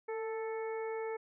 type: harmonic tone with a mistuned harmonic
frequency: 440 Hz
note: A4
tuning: in tune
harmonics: 1 / 2 / 3 / 4 / 5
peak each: -36 / -44 / -51 / -52 / -50 dBFS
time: 0.08-1.17 s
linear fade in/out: 10 ms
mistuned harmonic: 1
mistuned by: +29 cents
effects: none